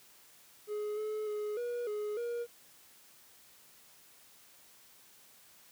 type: tone with pitch steps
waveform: triangle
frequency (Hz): 420.1 / 429.1 / 420.7 / 481.6 / 419.8 / 474.7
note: G#4 / A4 / G#4 / B4 / G#4 / A#4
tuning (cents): +20 / -43 / +22 / -44 / +19 / +31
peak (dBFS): -32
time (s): 0.67-2.47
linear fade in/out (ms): 50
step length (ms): 300
effects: white hiss -60 dBFS RMS until 5.71 s + high-pass 80 Hz 12 dB/octave